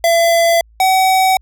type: tone pair in turn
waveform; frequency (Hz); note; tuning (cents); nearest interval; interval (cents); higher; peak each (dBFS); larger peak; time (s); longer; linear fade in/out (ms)
square; 674 / 756.5; E5 / F#5; +38 / +38; major second; 200; second; -10; neither; 0.04-0.61 / 0.8-1.37; neither; 2
effects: added 55 Hz sine -44 dBFS peak until 1.41 s